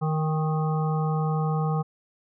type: harmonic tone with a mistuned harmonic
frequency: 155.56 Hz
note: D#3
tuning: in tune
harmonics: 1 / 3 / 5 / 7 / 8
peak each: -23 / -33 / -32 / -37 / -37 dBFS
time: 0.01-1.83 s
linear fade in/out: 20 ms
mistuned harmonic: 5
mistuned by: +25 cents
effects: none